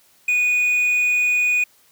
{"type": "tone with quantisation", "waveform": "triangle", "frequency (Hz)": 2468, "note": "D#7", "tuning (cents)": -15, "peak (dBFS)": -14, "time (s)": [0.28, 1.64], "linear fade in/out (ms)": 5, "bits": 7, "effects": ["white hiss -56 dBFS RMS until 1.91 s", "high-pass 80 Hz 12 dB/octave"]}